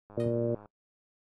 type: click train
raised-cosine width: 1 ms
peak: -37 dBFS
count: 59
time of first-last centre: 0.1-0.658 s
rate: 104 Hz
type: harmonic tone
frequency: 117.6 Hz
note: A#2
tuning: 16 cents sharp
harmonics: 1 / 2 / 3 / 4 / 5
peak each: -34 / -34 / -32 / -33 / -32 dBFS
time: 0.17-0.55 s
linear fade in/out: 5 ms
type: tone with exponential decay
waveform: 10% pulse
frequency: 621 Hz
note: D#5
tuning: 3 cents flat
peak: -36 dBFS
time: 0.2-0.38 s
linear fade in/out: 0 ms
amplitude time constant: 37 ms
effects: noise-tail reverb RT60 0.1 s tail -20 dB re dry + AAC 32 kbps